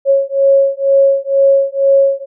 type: beating tone pair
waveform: sine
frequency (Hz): 548 / 550.1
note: C#5 / C#5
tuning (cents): -20 / -13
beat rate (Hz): 2.1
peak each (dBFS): -11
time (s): 0.05-2.26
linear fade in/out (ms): 50
effects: none